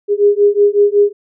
sine beating tone pair, 406.5 / 411.9 Hz, G#4 / G#4, -37 / -14 cents, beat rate 5.4 Hz, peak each -11 dBFS, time 0.08-1.13 s, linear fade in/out 50 ms, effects none

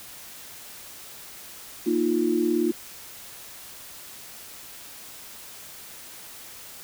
sine chord, Bb suspended fourth, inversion none, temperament equal, 233.1 / 311.1 / 349.2 Hz, Bb3 / Eb4 / F4, 0 / 0 / 0 cents, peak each -27 / -25 / -23 dBFS, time 1.86-2.72 s, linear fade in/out 10 ms, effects white hiss -43 dBFS RMS until 6.83 s

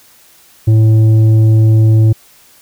sine tone with tanh clipping, 110 Hz, A2, in tune, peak -6 dBFS, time 0.67-2.13 s, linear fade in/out 10 ms, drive 7 dB, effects white hiss -45 dBFS RMS until 2.61 s

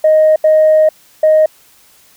sine tone bursts at uneven times, 623 Hz, D#5, 2 cents sharp, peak -4 dBFS, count 3, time 0.04-0.36 / 0.44-0.89 / 1.23-1.46 s, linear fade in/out 5 ms, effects tanh soft clip ceiling -2 dBFS + white hiss -47 dBFS RMS until 2.16 s

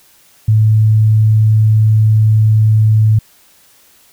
sine tone, 108.7 Hz, A2, 21 cents flat, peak -6 dBFS, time 0.48-3.19 s, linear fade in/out 5 ms, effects white hiss -48 dBFS RMS until 4.12 s

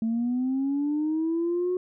sine linear sweep, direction up, 221.4 to 366.7 Hz, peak -22 dBFS, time 0.02-1.77 s, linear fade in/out 2 ms, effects tanh soft clip ceiling -20 dBFS

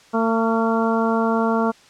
harmonic tone with a mistuned harmonic, 225.9 Hz, A3, 46 cents sharp, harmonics 1 / 2 / 3 / 4 / 5 / 6, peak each -20 / -23 / -25 / -26 / -27 / -28 dBFS, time 0.13-1.72 s, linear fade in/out 20 ms, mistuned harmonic 6, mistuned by +29 cents, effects white hiss -50 dBFS RMS until 1.89 s + low-pass 6000 Hz 12 dB/octave

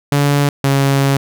sawtooth tone pair in turn, 143 / 137.97 Hz, D3 / C#3, -46 / -8 cents, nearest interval minor second, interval 62 cents, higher first, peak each -7 dBFS, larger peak neither, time 0.12-0.49 / 0.64-1.17 s, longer second, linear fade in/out 2 ms, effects none

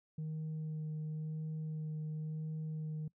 sine tone with vibrato, 155.56 Hz, D#3, in tune, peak -35 dBFS, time 0.18-3.08 s, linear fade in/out 5 ms, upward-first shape sine, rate 0.95 Hz, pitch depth 13 cents each way, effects noise-tail reverb RT60 0.1 s tail -23 dB re dry + tanh soft clip ceiling -36 dBFS

